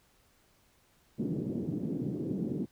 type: band-pass noise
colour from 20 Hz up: pink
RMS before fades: -34 dBFS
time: 1.18-2.66 s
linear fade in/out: 20 ms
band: 150 to 340 Hz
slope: 24 dB/octave
effects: pink hiss -67 dBFS RMS until 2.71 s